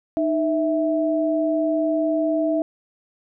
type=tone pair together; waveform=sine; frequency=309.1 / 655 Hz; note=D#4 / E5; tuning=-11 / -11 cents; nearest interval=octave + minor second; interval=1300 cents; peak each=-21 dBFS; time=0.17-2.62 s; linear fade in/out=0 ms; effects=none